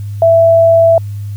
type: tone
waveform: sine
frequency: 663 Hz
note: E5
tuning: 10 cents sharp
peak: -4 dBFS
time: 0.22-0.98 s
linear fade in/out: 2 ms
effects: added 102 Hz sine -19 dBFS peak until 1.36 s + white hiss -47 dBFS RMS until 1.36 s